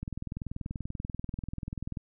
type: click train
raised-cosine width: 5 ms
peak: -23 dBFS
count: 41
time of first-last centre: 0.03-1.972 s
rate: 20.6 Hz
effects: none